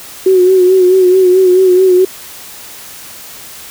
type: tone with vibrato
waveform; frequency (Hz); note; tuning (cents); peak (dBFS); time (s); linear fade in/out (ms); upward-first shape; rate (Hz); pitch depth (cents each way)
sine; 370; F#4; 0; -4; 0.26-2.05; 5; sine; 4.6; 47
effects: white hiss -31 dBFS RMS until 3.7 s